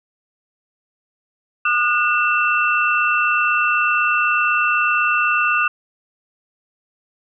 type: tone cluster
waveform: sine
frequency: 1216 / 1454 / 2678 Hz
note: D#6 / F#6 / E7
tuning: -40 / -31 / +27 cents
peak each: -19 dBFS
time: 1.65-5.68 s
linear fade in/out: 5 ms
effects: none